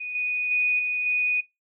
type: tone with level steps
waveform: sine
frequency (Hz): 2478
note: D#7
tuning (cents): -8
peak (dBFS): -30 / -24 / -20 / -24 / -21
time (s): 0-1.41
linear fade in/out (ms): 10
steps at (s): 0.15 / 0.51 / 0.79 / 1.06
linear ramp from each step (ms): 2
effects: noise-tail reverb RT60 0.2 s tail -21 dB re dry